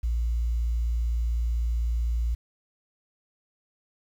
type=tone; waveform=sine; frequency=57.9 Hz; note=A#1; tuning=11 cents flat; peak=-22 dBFS; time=0.03-2.35 s; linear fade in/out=10 ms; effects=tanh soft clip ceiling -19 dBFS + 9-bit

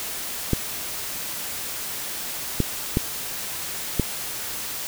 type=clicks; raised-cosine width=3 ms; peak=-6 dBFS; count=4; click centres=0.533 / 2.603 / 2.971 / 3.997 s; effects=white hiss -31 dBFS RMS until 4.87 s

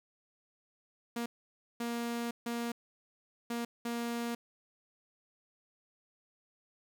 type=tone bursts at uneven times; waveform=sawtooth; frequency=235.6 Hz; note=A#3; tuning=19 cents sharp; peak=-30 dBFS; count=5; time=1.16-1.26 / 1.8-2.31 / 2.46-2.72 / 3.5-3.65 / 3.85-4.35 s; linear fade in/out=5 ms; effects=10-bit

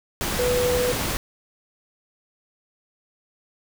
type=tone in noise; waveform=sine; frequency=493.9 Hz; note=B4; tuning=in tune; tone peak=-20 dBFS; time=0.39-0.92 s; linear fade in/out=0 ms; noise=pink; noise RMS=-26 dBFS; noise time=0.21-1.17 s; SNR=+3 dB; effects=none

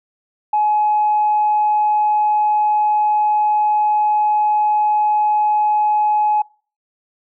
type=tone; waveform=sine; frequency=845 Hz; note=G#5; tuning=30 cents sharp; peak=-12 dBFS; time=0.53-6.42 s; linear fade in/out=5 ms; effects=noise-tail reverb RT60 0.4 s tail -25 dB re dry + tanh soft clip ceiling -8 dBFS

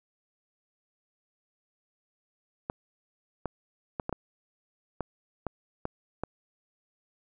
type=clicks; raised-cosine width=1 ms; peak=-17 dBFS; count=9; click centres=2.699 / 3.457 / 3.998 / 4.094 / 4.127 / 5.007 / 5.467 / 5.854 / 6.236 s; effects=none

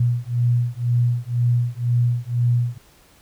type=beating tone pair; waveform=sine; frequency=119.7 / 121.7 Hz; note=A#2 / B2; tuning=+46 / -25 cents; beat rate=2 Hz; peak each=-20 dBFS; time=0-2.78 s; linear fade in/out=5 ms; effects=pink hiss -53 dBFS RMS until 3.21 s

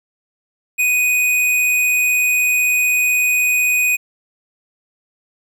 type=tone; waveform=square; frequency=2489 Hz; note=D#7; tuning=in tune; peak=-14 dBFS; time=0.78-3.97 s; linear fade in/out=20 ms; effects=9-bit

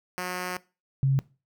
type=tone pair in turn; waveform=5% pulse / sine; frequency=181.2 / 135.48 Hz; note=F#3 / C#3; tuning=-36 / -39 cents; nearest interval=perfect fourth; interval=503 cents; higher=first; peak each=-19 dBFS; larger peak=neither; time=0.18-0.57 / 1.03-1.19 s; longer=first; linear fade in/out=0 ms; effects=noise-tail reverb RT60 0.3 s tail -20 dB re dry

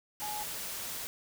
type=tone in noise; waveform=sine; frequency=841 Hz; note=G#5; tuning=22 cents sharp; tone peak=-37 dBFS; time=0.22-0.43 s; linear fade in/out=0 ms; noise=white; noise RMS=-39 dBFS; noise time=0.2-1.07 s; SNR=-1 dB; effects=none

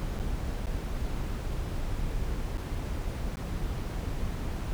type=noise with dropouts; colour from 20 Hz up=brown; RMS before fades=-32 dBFS; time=0-4.73 s; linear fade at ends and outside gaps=0 ms; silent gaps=0.19-0.199 / 0.659-0.668 / 2.573-2.58 / 3.357-3.37 s; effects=none

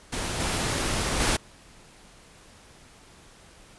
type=noise with level steps; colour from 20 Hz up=pink; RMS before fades=-30 / -27 / -23 dBFS; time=0.12-1.37 s; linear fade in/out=10 ms; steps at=0.4 / 1.2 s; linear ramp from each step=2 ms; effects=pink hiss -52 dBFS RMS until 3.78 s + resampled to 24000 Hz

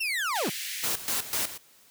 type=linear sweep; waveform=35% pulse; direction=down; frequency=2794 to 123.47 Hz; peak=-25 dBFS; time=0-0.5 s; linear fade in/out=10 ms
type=high-pass noise; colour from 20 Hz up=pink; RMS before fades=-35 dBFS; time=0.35-0.88 s; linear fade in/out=5 ms; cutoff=1800 Hz; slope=48 dB/octave
type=noise with tremolo; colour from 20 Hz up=white; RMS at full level=-28 dBFS; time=0.83-1.58 s; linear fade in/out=10 ms; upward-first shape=square; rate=4 Hz; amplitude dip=75%
effects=white hiss -58 dBFS RMS until 1.9 s + high-pass 60 Hz 12 dB/octave

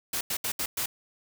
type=noise bursts at uneven times; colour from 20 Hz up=white; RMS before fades=-30 dBFS; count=5; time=0.13-0.21 / 0.3-0.37 / 0.44-0.52 / 0.59-0.66 / 0.77-0.86 s; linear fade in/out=5 ms; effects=none

